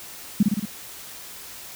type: tone with echo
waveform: sine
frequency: 205.6 Hz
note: G#3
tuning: 17 cents flat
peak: -12 dBFS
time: 0.4-0.43 s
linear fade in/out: 5 ms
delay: 56 ms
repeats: 4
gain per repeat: -3 dB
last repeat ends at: 0.654 s
effects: white hiss -40 dBFS RMS until 1.75 s